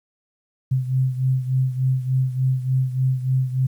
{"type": "beating tone pair", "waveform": "sine", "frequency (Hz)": [129.4, 132.8], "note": ["C3", "C3"], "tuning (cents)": [-19, 26], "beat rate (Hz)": 3.4, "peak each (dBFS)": [-19, -24], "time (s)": [0.71, 3.67], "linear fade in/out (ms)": 10, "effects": ["9-bit"]}